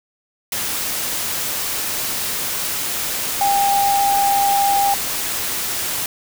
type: tone in noise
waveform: sine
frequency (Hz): 799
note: G5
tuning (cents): +33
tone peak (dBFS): -14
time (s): 3.41-4.94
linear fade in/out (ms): 2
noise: white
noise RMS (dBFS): -23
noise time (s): 0.52-6.06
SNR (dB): +6
effects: none